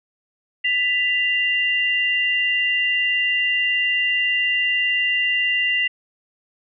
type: tone pair together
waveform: sine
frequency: 1985.3 / 2787 Hz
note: B6 / F7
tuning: +9 / -4 cents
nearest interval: tritone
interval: 587 cents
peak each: -20 dBFS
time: 0.64-5.88 s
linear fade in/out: 10 ms
effects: none